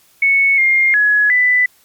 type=tone with pitch steps; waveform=sine; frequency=2210 / 2121 / 1685 / 1991 Hz; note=C#7 / C7 / G#6 / B6; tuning=-6 / +23 / +25 / +14 cents; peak=-9 dBFS; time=0.22-1.66 s; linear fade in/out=5 ms; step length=360 ms; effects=white hiss -52 dBFS RMS until 1.84 s + MP3 96 kbps